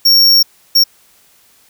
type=tone bursts at uneven times; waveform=square; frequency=5520 Hz; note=F8; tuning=21 cents flat; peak=-6 dBFS; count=2; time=0.05-0.43 / 0.75-0.84 s; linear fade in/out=10 ms; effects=white hiss -50 dBFS RMS until 1.69 s